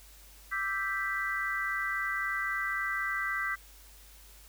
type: chord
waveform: sine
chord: E minor seventh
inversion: third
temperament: equal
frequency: 1174.7 / 1318.5 / 1568 / 1975.5 Hz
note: D6 / E6 / G6 / B6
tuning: 0 / 0 / 0 / 0 cents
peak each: -38 / -39 / -34 / -33 dBFS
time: 0.51-3.56 s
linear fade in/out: 20 ms
effects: added 50 Hz sine -54 dBFS peak until 4.48 s + white hiss -56 dBFS RMS until 4.48 s